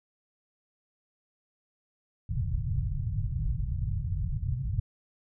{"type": "low-pass noise", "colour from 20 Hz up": "white", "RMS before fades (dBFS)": -30, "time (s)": [2.29, 4.8], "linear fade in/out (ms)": 5, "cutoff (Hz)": 140, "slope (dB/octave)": 48, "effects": []}